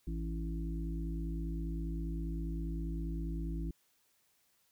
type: harmonic tone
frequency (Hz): 55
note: A1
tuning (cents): 0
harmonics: 1 / 3 / 5 / 6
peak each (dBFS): -36 / -41 / -46 / -46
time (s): 0.07-3.71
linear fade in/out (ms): 5
effects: white hiss -73 dBFS RMS until 4.71 s